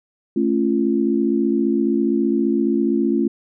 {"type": "chord", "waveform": "sine", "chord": "A augmented", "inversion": "none", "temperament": "just", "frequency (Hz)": [220, 275, 343.8], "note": ["A3", "C#4", "E#4"], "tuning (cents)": [0, -14, -27], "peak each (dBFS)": -20, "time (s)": [0.36, 3.28], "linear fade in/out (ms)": 5, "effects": []}